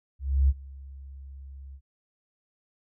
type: tone with ADSR envelope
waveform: sine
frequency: 68 Hz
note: C#2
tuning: 33 cents flat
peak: -16 dBFS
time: 0.19-1.81 s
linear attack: 300 ms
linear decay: 39 ms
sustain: -24 dB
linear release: 65 ms
effects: none